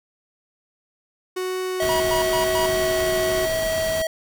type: tone with vibrato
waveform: 45% pulse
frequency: 369 Hz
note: F#4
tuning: 5 cents flat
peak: -24 dBFS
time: 1.36-3.46 s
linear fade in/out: 10 ms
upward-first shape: triangle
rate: 1 Hz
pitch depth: 11 cents each way
type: tone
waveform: square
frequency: 644 Hz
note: E5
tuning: 41 cents flat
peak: -22 dBFS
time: 1.8-4.07 s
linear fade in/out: 2 ms
type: noise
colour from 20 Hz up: pink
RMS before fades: -31 dBFS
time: 1.82-4.02 s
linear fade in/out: 2 ms
type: tone bursts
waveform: square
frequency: 966 Hz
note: B5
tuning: 39 cents flat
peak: -24 dBFS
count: 4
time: 1.89-2.66 s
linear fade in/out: 0 ms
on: 110 ms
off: 110 ms
effects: none